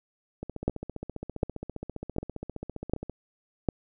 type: two click trains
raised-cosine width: 2 ms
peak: -22 / -11 dBFS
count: 41 / 5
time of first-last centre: 0.43-3.097 / 0.68-3.688 s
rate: 15 / 1.33 Hz
effects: none